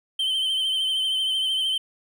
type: tone with vibrato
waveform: triangle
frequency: 3098 Hz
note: G7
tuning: 21 cents flat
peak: -20 dBFS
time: 0.19-1.78 s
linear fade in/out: 5 ms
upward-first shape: sine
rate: 13 Hz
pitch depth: 37 cents each way
effects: none